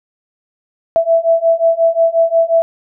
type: beating tone pair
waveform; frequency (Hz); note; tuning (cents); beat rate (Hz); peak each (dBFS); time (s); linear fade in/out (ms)
sine; 659.3 / 664.9; E5 / E5; 0 / +15; 5.6; -13 / -12; 0.96-2.62; 0
effects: none